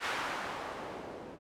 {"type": "noise with low-pass filter sweep", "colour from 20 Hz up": "blue", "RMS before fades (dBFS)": -39, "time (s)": [0, 1.39], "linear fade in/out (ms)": 50, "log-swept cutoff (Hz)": [1700, 370], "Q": 1, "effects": []}